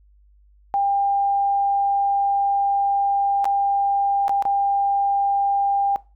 sine tone with dropouts, 798 Hz, G5, 31 cents sharp, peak -17 dBFS, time 0.74-5.96 s, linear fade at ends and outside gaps 0 ms, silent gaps 3.444-3.454 / 4.281-4.294 / 4.424-4.453 s, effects noise-tail reverb RT60 0.3 s tail -20 dB re dry + added 50 Hz sine -51 dBFS peak until 6.15 s

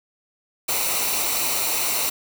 white noise with comb filter, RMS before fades -23 dBFS, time 0.68-2.1 s, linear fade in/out 10 ms, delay 0.6 ms, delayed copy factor -0.6, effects none

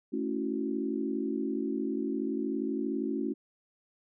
sine chord, F# minor seventh, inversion first, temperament equal, 220 / 277.2 / 329.6 / 370 Hz, A3 / C#4 / E4 / F#4, 0 / 0 / 0 / 0 cents, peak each -35 / -33 / -36 / -36 dBFS, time 0.12-3.34 s, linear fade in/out 20 ms, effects none

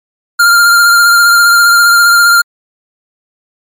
square tone with vibrato, 1396.9 Hz, F6, in tune, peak -4 dBFS, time 0.39-2.42 s, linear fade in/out 10 ms, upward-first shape sine, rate 15 Hz, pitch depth 23 cents each way, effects MP3 96 kbps

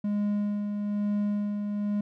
triangle tone with tremolo, 206.2 Hz, G#3, 12 cents flat, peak -22 dBFS, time 0.04-2.01 s, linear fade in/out 5 ms, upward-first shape sine, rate 1.1 Hz, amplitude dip 40%, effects none

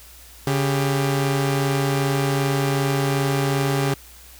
sawtooth tone pair together, 139.9 / 397.1 Hz, C#3 / G4, +16 / +22 cents, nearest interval octave + tritone, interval 1806 cents, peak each -16 / -21 dBFS, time 0.47-3.94 s, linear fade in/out 2 ms, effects added 60 Hz sine -47 dBFS peak until 4.39 s + white hiss -46 dBFS RMS until 4.39 s

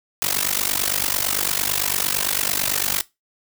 white noise with amplitude modulation, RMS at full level -18 dBFS, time 0.22-3.01 s, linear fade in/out 0 ms, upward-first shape sine, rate 48.9 Hz, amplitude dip 95%, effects noise-tail reverb RT60 0.2 s tail -19 dB re dry

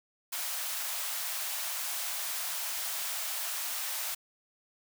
white high-pass noise, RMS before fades -35 dBFS, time 0.32-4.15 s, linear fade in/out 10 ms, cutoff 600 Hz, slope 48 dB/octave, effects none

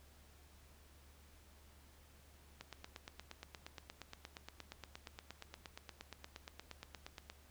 click train, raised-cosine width 0.2 ms, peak -30 dBFS, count 41, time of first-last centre 2.61-7.299 s, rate 8.53 Hz, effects added 72 Hz sine -63 dBFS peak until 7.5 s + pink hiss -66 dBFS RMS until 7.5 s

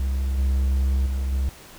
triangle tone with level steps, 66.5 Hz, C2, 29 cents sharp, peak -19 / -16 / -20 / -18 dBFS, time 0-1.49 s, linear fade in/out 0 ms, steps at 0.38 / 1.06 / 1.32 s, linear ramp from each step 5 ms, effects pink hiss -45 dBFS RMS until 1.78 s

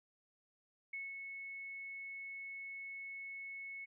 sine tone with ADSR envelope, 2200 Hz, C#7, 14 cents flat, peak -40 dBFS, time 0.93-3.86 s, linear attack 6 ms, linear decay 190 ms, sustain -4 dB, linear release 22 ms, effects none

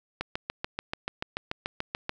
click train, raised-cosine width 0.3 ms, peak -14 dBFS, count 14, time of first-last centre 0.21-2.094 s, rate 6.9 Hz, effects none

